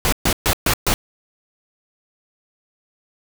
pink noise bursts, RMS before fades -17 dBFS, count 5, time 0.05-0.94 s, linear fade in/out 0 ms, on 74 ms, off 130 ms, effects none

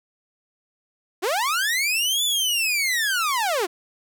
sawtooth linear two-way sweep, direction up then down, 320 to 3520 to 320 Hz, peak -17 dBFS, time 1.22-3.67 s, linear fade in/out 20 ms, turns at 2.24 s, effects none

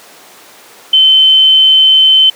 sine tone, 3072 Hz, G7, 36 cents flat, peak -3 dBFS, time 0.93-2.3 s, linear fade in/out 5 ms, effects pink hiss -37 dBFS RMS until 2.35 s + high-pass 400 Hz 12 dB/octave

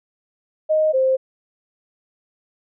sine tone pair in turn, 622.3 / 524.5 Hz, D#5 / C5, 0 / +4 cents, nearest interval minor third, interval 296 cents, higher first, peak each -14 dBFS, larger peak neither, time 0.69-0.93 / 0.93-1.17 s, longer neither, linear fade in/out 20 ms, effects none

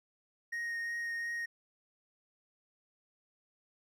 triangle tone with vibrato, 1864.7 Hz, A#6, in tune, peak -33 dBFS, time 0.52-1.46 s, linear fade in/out 10 ms, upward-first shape triangle, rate 2.8 Hz, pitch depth 11 cents each way, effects none

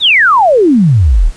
sine exponential sweep, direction down, 3900 to 30.29 Hz, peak -4 dBFS, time 0-1.32 s, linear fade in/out 50 ms, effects pink hiss -38 dBFS RMS until 1.36 s + resampled to 22050 Hz

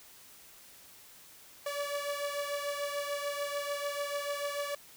sawtooth beating tone pair, 572 / 578.8 Hz, D5 / D5, -46 / -25 cents, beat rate 6.8 Hz, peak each -31 / -35 dBFS, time 1.66-4.75 s, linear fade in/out 5 ms, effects white hiss -55 dBFS RMS until 4.96 s

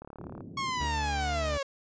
click train, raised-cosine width 1 ms, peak -30 dBFS, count 15, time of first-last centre 0.02-0.407 s, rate 36.2 Hz
pink band-pass noise, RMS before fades -44 dBFS, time 0.19-0.86 s, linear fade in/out 5 ms, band 100 to 350 Hz, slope 24 dB/octave
sawtooth linear sweep, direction down, 1105 to 540 Hz, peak -26 dBFS, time 0.57-1.63 s, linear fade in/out 5 ms
40% pulse tone with vibrato, 73.42 Hz, D2, in tune, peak -31 dBFS, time 0.8-1.58 s, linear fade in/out 10 ms, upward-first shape sine, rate 2.2 Hz, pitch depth 26 cents each way
effects resampled to 16000 Hz

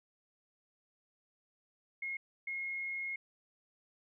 sine tone bursts at uneven times, 2156 Hz, C#7, 49 cents flat, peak -36 dBFS, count 2, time 2.02-2.17 / 2.47-3.16 s, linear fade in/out 5 ms, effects none

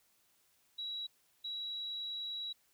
sine tone bursts at uneven times, 3890 Hz, B7, 27 cents flat, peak -38 dBFS, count 2, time 0.78-1.07 / 1.44-2.53 s, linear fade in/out 10 ms, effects white hiss -72 dBFS RMS until 2.73 s

